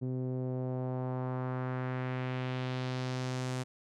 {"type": "tone with low-pass filter sweep", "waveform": "sawtooth", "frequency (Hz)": 127.9, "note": "C3", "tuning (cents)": -39, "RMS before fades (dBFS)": -35, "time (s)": [0.01, 3.64], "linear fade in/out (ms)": 20, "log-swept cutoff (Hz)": [330, 8500], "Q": 1.4, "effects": []}